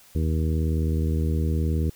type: harmonic tone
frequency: 79.2 Hz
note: D#2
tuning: 31 cents sharp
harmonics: 1 / 2 / 3 / 4 / 5 / 6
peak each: -22 / -28 / -32 / -34 / -36 / -38 dBFS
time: 0.15-1.9 s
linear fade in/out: 5 ms
effects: white hiss -53 dBFS RMS until 1.95 s